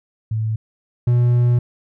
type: tone pair in turn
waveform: sine / triangle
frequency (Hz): 110 / 121.38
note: A2 / B2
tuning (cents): 0 / -30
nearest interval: major second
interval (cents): 170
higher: second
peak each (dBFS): -18 / -10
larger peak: second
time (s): 0.31-0.56 / 1.07-1.59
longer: second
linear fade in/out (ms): 5
effects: none